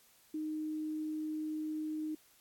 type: tone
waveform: sine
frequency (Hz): 309.3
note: D#4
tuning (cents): -10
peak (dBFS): -35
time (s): 0.34-2.15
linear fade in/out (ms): 5
effects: white hiss -65 dBFS RMS until 2.4 s + AAC 64 kbps